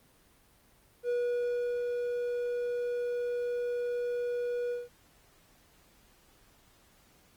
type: tone with ADSR envelope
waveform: triangle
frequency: 484.6 Hz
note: B4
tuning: 33 cents flat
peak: -25 dBFS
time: 1.03-4.89 s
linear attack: 61 ms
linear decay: 720 ms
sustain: -3 dB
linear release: 180 ms
effects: pink hiss -63 dBFS RMS until 7.36 s + Opus 24 kbps